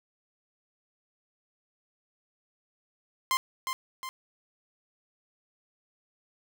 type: tone with echo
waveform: sawtooth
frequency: 1046.5 Hz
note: C6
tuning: in tune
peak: -20 dBFS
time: 3.31-3.37 s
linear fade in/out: 0 ms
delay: 360 ms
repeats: 2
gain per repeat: -6 dB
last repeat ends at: 4.09 s
effects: none